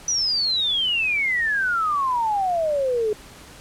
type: exponential sweep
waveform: sine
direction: down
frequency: 5990 to 415.3 Hz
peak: -19 dBFS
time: 0.08-3.13 s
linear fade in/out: 2 ms
effects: pink hiss -44 dBFS RMS until 3.6 s + low-pass 11000 Hz 12 dB/octave